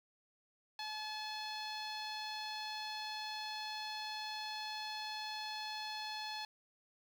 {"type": "tone with low-pass filter", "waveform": "sawtooth", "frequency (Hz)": 859, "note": "A5", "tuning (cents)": -42, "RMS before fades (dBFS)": -43, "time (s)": [0.79, 6.45], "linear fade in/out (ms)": 2, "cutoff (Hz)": 4400, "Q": 4.4, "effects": ["10-bit"]}